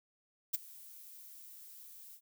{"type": "noise with ADSR envelope", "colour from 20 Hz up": "violet", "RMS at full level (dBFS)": -31, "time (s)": [0.53, 2.21], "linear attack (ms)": 14, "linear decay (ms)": 21, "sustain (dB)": -22, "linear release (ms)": 70, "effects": []}